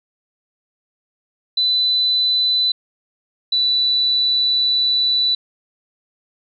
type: tone pair in turn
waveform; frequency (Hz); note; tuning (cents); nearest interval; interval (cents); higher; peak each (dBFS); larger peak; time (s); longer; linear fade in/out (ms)
sine; 4000 / 3968; B7 / B7; +21 / +7; unison; 14; first; -14 / -14; neither; 1.57-2.72 / 3.52-5.35; second; 5
effects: none